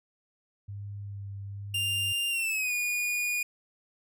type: tone with vibrato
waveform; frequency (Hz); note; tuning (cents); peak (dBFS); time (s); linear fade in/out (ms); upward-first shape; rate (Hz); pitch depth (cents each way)
sine; 100.3; G2; +40; -36; 0.68-2.13; 10; sine; 1.1; 19
type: tone with pitch glide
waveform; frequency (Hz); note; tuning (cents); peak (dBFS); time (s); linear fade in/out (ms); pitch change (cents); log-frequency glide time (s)
45% pulse; 2795 to 2447; F7 to D#7; +1 to -29; -27; 1.74-3.43; 5; -230; 2.3-2.73
effects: none